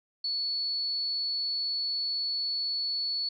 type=tone; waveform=sine; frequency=4422 Hz; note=C#8; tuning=5 cents flat; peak=-28 dBFS; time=0.24-3.29 s; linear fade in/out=5 ms; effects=none